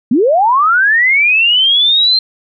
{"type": "linear sweep", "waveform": "sine", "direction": "up", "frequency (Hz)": [211.1, 4175], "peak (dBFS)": -7, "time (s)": [0.11, 2.19], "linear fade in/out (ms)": 5, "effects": []}